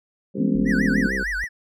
harmonic tone, 65.41 Hz, C2, in tune, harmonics 3 / 4 / 5 / 6 / 7 / 8, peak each -29 / -35 / -36 / -33 / -37 / -37 dBFS, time 0.34-1.24 s, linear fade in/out 20 ms
sine chord, C# minor seventh, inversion first, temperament just, 166.31 / 207.9 / 249.5 / 277.2 Hz, E3 / G#3 / B3 / C#4, +16 / +2 / +18 / 0 cents, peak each -27 / -22 / -24 / -24 dBFS, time 0.38-1.07 s, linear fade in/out 5 ms
sine tone, 47.57 Hz, F#1, 49 cents sharp, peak -31 dBFS, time 0.55-1.44 s, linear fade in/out 0 ms
triangle tone with vibrato, 1705 Hz, G#6, 45 cents sharp, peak -22 dBFS, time 0.65-1.49 s, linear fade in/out 50 ms, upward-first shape sine, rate 6.6 Hz, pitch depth 260 cents each way
effects none

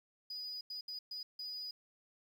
sine tone bursts at uneven times, 4944 Hz, D#8, 12 cents flat, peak -39 dBFS, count 5, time 0.3-0.61 / 0.7-0.81 / 0.88-0.99 / 1.11-1.23 / 1.39-1.71 s, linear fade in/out 5 ms, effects tanh soft clip ceiling -39 dBFS + 11-bit

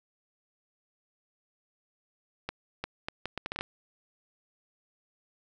accelerating click train, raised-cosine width 0.3 ms, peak -17 dBFS, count 10, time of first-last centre 2.49-3.61 s, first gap 350 ms, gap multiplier 0.7, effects none

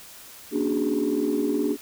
sine tone cluster, 233.3 / 275 / 294.2 / 373.6 / 415.9 Hz, A#3 / C#4 / D4 / F#4 / G#4, +2 / -14 / +3 / +17 / +2 cents, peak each -29 / -30 / -24 / -28 / -27 dBFS, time 0.51-1.77 s, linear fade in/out 50 ms, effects tanh soft clip ceiling -15 dBFS + white hiss -45 dBFS RMS until 1.81 s

